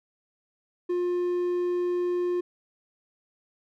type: tone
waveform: triangle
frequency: 354.7 Hz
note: F4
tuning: 27 cents sharp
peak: -22 dBFS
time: 0.89-2.41 s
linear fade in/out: 10 ms
effects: none